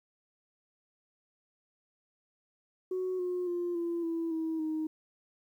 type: tone with pitch steps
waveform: sine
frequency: 370 / 359.9 / 350 / 340.5 / 331.2 / 322.1 / 313.3 Hz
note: F#4 / F#4 / F4 / F4 / E4 / E4 / D#4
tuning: 0 / -48 / +4 / -44 / +8 / -40 / +12 cents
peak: -29 dBFS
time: 2.91-4.87 s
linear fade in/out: 5 ms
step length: 280 ms
effects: tanh soft clip ceiling -27 dBFS + 11-bit